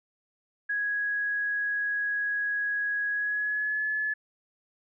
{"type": "tone with pitch glide", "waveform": "sine", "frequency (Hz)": [1663, 1715.7], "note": ["G#6", "A6"], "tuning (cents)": [2, -44], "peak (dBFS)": -26, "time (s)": [0.69, 4.14], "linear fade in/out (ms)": 10, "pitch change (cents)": 54, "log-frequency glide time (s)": [3.1, 3.85], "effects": []}